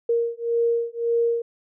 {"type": "beating tone pair", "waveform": "sine", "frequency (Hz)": [466.2, 468], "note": ["A#4", "A#4"], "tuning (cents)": [0, 7], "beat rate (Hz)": 1.8, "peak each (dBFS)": -23, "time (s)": [0.09, 1.42], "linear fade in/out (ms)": 5, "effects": []}